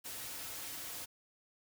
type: noise with comb filter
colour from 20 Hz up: white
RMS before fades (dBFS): -44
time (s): 0.04-1.06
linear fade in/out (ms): 20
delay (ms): 5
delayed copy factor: -0.5
effects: none